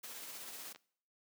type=noise with tremolo; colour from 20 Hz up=white; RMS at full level=-46 dBFS; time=0.03-0.73 s; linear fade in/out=10 ms; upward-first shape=triangle; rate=16 Hz; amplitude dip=35%
type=clicks; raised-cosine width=0.2 ms; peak=-35 dBFS; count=2; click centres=0.748 / 0.76 s
effects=noise-tail reverb RT60 0.6 s tail -23 dB re dry + high-pass 200 Hz 12 dB/octave